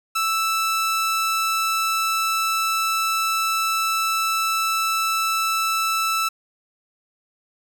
sawtooth tone, 1320 Hz, E6, 2 cents sharp, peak -16 dBFS, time 0.15-6.29 s, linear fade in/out 10 ms, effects none

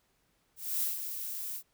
violet noise with ADSR envelope, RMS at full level -30 dBFS, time 0.56-1.63 s, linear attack 260 ms, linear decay 140 ms, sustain -8 dB, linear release 74 ms, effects pink hiss -73 dBFS RMS until 1.73 s

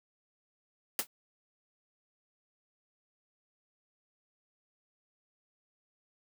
white noise with exponential decay, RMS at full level -26 dBFS, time 0.99-1.07 s, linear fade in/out 1 ms, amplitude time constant 17 ms, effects high-pass 150 Hz 12 dB/octave

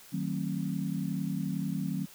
sine chord, D# diminished seventh, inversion none, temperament just, 155.56 / 186.68 / 224 / 268.8 Hz, D#3 / F#3 / A3 / C4, 0 / +16 / +31 / +47 cents, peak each -35 / -33 / -38 / -37 dBFS, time 0.12-2.06 s, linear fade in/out 20 ms, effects white hiss -53 dBFS RMS until 2.14 s

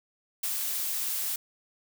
blue noise with ADSR envelope, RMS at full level -29 dBFS, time 0.43-1.36 s, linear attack 6 ms, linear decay 35 ms, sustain -2 dB, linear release 4 ms, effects none

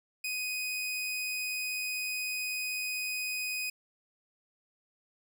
sawtooth tone, 2499 Hz, D#7, 7 cents sharp, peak -29 dBFS, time 0.24-3.7 s, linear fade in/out 5 ms, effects none

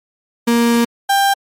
35% pulse tone pair in turn, 234.8 / 792.7 Hz, A#3 / G5, +13 / +19 cents, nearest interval octave + major sixth, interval 2106 cents, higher second, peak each -9 dBFS, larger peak neither, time 0.47-0.85 / 1.09-1.34 s, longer first, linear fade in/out 10 ms, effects MP3 64 kbps

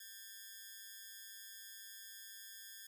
5% pulse ring-modulated tone, 1686 Hz, G#6, 26 cents sharp, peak -37 dBFS, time 0-2.87 s, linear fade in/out 5 ms, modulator 104 Hz, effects none

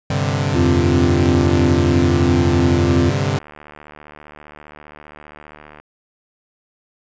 sawtooth chord, G suspended fourth, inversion none, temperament equal, 98 / 130.81 / 146.83 Hz, G2 / C3 / D3, 0 / 0 / 0 cents, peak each -17 dBFS, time 0.1-3.39 s, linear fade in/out 5 ms
harmonic tone, 86.2 Hz, F2, 22 cents flat, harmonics 1 / 3 / 4, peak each -18 / -18 / -18 dBFS, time 0.54-3.11 s, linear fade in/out 20 ms
click train, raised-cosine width 0.5 ms, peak -23 dBFS, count 197, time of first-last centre 3.19-5.8 s, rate 75.1 Hz
effects resampled to 16000 Hz

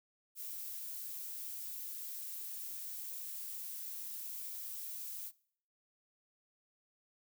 violet noise, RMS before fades -44 dBFS, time 0.35-5.32 s, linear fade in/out 50 ms, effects noise-tail reverb RT60 0.6 s tail -22 dB re dry

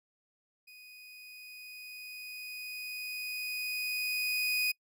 30% pulse tone with level ramp, 2489 Hz, D#7, in tune, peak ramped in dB -49 to -25 dBFS, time 0.67-4.72 s, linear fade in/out 10 ms, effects noise-tail reverb RT60 0.1 s tail -26 dB re dry

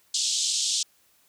white band-pass noise, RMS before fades -26 dBFS, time 0.14-0.83 s, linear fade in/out 5 ms, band 3200 to 7900 Hz, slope 48 dB/octave, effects white hiss -63 dBFS RMS until 1.28 s

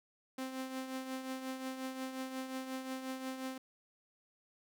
sawtooth tone with tremolo, 261.6 Hz, C4, in tune, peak -33 dBFS, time 0.38-3.58 s, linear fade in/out 5 ms, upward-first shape triangle, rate 5.6 Hz, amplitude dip 60%, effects none

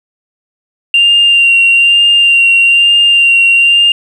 sine tone with vibrato, 2779 Hz, F7, 9 cents flat, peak -3 dBFS, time 0.94-3.92 s, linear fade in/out 2 ms, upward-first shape sine, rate 1.1 Hz, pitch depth 19 cents each way, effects tanh soft clip ceiling 0 dBFS + 7-bit

